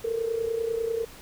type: tone with amplitude modulation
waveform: sine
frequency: 456.1 Hz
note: A#4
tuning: 38 cents flat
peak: -22 dBFS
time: 0.04-1.05 s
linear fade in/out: 10 ms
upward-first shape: sine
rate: 30.1 Hz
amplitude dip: 70%
effects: pink hiss -47 dBFS RMS until 1.21 s